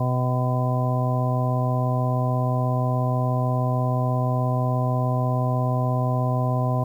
harmonic tone, 126.2 Hz, B2, 38 cents sharp, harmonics 1 / 2 / 3 / 4 / 5 / 6 / 8, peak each -21 / -30 / -37 / -35 / -29 / -32 / -31 dBFS, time 0-6.84 s, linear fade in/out 5 ms, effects 9-bit

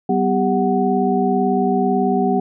sine tone cluster, 191.4 / 249.5 / 397.4 / 742 Hz, G3 / B3 / G4 / F#5, -41 / +18 / +24 / +5 cents, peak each -20 dBFS, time 0.09-2.4 s, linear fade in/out 5 ms, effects none

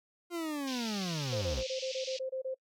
40% pulse linear sweep, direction down, 352.4 to 49.04 Hz, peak -33 dBFS, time 0.3-1.64 s, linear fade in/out 50 ms
white band-pass noise, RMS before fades -42 dBFS, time 0.67-2.19 s, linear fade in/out 5 ms, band 2400 to 5900 Hz, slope 48 dB/octave
sine tone bursts, 523.3 Hz, C5, in tune, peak -33 dBFS, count 10, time 1.32-2.545 s, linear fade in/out 10 ms, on 100 ms, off 25 ms
effects noise-tail reverb RT60 0.1 s tail -25 dB re dry

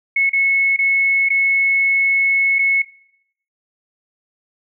sine tone with dropouts, 2194 Hz, C#7, 18 cents flat, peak -13 dBFS, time 0.16-2.82 s, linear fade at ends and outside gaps 5 ms, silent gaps 0.295-0.331 / 0.764-0.788 / 1.288-1.302 / 2.586-2.59 s, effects noise-tail reverb RT60 0.7 s tail -17 dB re dry

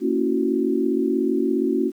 sine chord, F# dominant seventh, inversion first, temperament just, 231.2 / 277.5 / 333 / 370 Hz, A#3 / C#4 / E4 / F#4, -14 / +2 / +18 / 0 cents, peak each -25 / -23 / -25 / -23 dBFS, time 0-1.92 s, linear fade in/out 50 ms, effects 9-bit

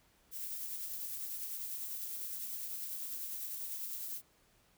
violet noise with tremolo, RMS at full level -40 dBFS, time 0.31-4.22 s, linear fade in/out 50 ms, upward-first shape triangle, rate 10 Hz, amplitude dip 35%, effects pink hiss -69 dBFS RMS until 4.77 s

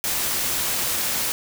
white noise, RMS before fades -24 dBFS, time 0.04-1.32 s, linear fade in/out 0 ms, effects none

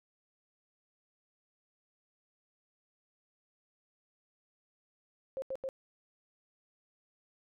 sine tone bursts, 532 Hz, C5, 29 cents sharp, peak -34 dBFS, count 3, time 5.37-5.689 s, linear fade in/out 0 ms, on 51 ms, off 83 ms, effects none

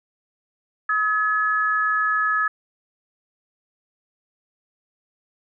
sine tone pair together, 1277 / 1704.6 Hz, D#6 / G#6, +45 / +45 cents, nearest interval perfect fourth, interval 500 cents, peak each -21 dBFS, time 0.89-2.48 s, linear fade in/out 5 ms, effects none

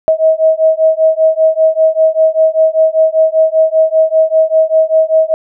sine beating tone pair, 635 / 640.1 Hz, D#5 / D#5, +35 / +49 cents, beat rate 5.1 Hz, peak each -10 dBFS, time 0.08-5.34 s, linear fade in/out 0 ms, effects none

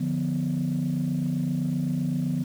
sine chord, B diminished, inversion first, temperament equal, 146.83 / 174.61 / 246.9 Hz, D3 / F3 / B3, 0 / 0 / 0 cents, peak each -27 dBFS, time 0-2.44 s, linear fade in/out 10 ms, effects tanh soft clip ceiling -18 dBFS + 8-bit

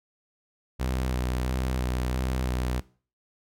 sawtooth tone with vibrato, 63.1 Hz, B1, 38 cents sharp, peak -22 dBFS, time 0.79-2.81 s, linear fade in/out 20 ms, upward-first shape square, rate 1.5 Hz, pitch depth 22 cents each way, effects noise-tail reverb RT60 0.4 s tail -20 dB re dry

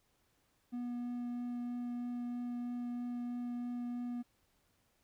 triangle tone with vibrato, 242.6 Hz, B3, 31 cents flat, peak -35 dBFS, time 0.72-4.23 s, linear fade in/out 20 ms, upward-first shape triangle, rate 3.1 Hz, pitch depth 8 cents each way, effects pink hiss -75 dBFS RMS until 5.03 s

